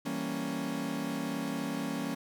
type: chord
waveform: 40% pulse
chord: E diminished seventh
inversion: none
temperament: equal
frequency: 164.81 / 196 / 233.1 / 277.2 Hz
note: E3 / G3 / Bb3 / Db4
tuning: 0 / 0 / 0 / 0 cents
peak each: -40 / -39 / -37 / -35 dBFS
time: 0.05-2.15 s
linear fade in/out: 10 ms
effects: none